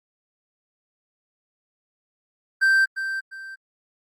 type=tone with echo; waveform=triangle; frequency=1565 Hz; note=G6; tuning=3 cents flat; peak=-13 dBFS; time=2.61-2.86 s; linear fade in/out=20 ms; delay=350 ms; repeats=2; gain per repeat=-10 dB; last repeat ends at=3.56 s; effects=Opus 48 kbps